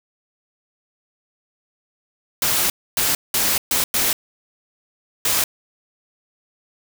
white noise bursts at uneven times, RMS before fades -19 dBFS, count 6, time 2.42-2.7 / 2.97-3.15 / 3.34-3.58 / 3.71-3.84 / 3.94-4.13 / 5.25-5.44 s, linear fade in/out 2 ms, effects none

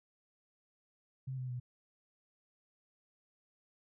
sine tone with pitch steps, 131.7 / 127.73 / 123.88 Hz, C3 / C3 / B2, +12 / -41 / +6 cents, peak -37 dBFS, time 1.27-1.6 s, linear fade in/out 10 ms, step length 110 ms, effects none

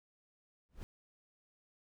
brown noise with exponential growth, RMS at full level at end -39 dBFS, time 0.69-0.83 s, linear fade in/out 0 ms, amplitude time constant 30 ms, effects none

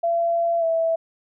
sine tone with pitch glide, 678 to 657.2 Hz, E5 to E5, +49 to -5 cents, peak -18 dBFS, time 0.03-0.96 s, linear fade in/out 10 ms, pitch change -54 cents, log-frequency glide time 0.59-0.64 s, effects none

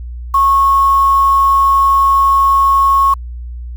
sine tone with quantisation, 1097 Hz, C#6, 18 cents flat, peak -7 dBFS, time 0.34-3.14 s, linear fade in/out 5 ms, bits 5, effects added 60 Hz sine -23 dBFS peak until 3.76 s

